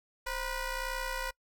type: ring-modulated tone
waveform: 15% pulse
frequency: 493.9 Hz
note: B4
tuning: in tune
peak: -24 dBFS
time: 0.26-1.31 s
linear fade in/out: 10 ms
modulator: 463 Hz
effects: noise-tail reverb RT60 0.1 s tail -24 dB re dry